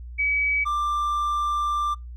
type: tone pair in turn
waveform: sine / triangle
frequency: 2279 / 1183.1 Hz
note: C#7 / D6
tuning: +47 / +12 cents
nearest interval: major seventh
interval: 1135 cents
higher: first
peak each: -20 / -20 dBFS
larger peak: neither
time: 0.18-0.65 / 0.65-1.95 s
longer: second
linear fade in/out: 20 ms
effects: noise-tail reverb RT60 0.2 s tail -25 dB re dry + added 60 Hz sine -35 dBFS peak until 2.16 s